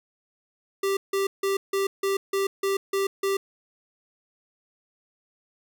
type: tone bursts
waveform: square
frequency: 392 Hz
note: G4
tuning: in tune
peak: -23 dBFS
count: 9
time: 0.83-3.37 s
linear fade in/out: 5 ms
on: 140 ms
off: 160 ms
effects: none